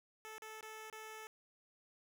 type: tone with dropouts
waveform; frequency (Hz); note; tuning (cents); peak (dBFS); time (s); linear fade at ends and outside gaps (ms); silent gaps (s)
10% pulse; 436.7; A4; -13; -40; 0.25-1.27; 0; 0.381-0.421 / 0.609-0.628 / 0.9-0.927
effects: none